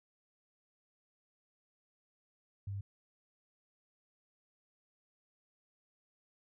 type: tone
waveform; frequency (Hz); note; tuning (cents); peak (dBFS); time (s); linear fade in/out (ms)
sine; 99.3; G2; +23; -37; 2.67-2.81; 5
effects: none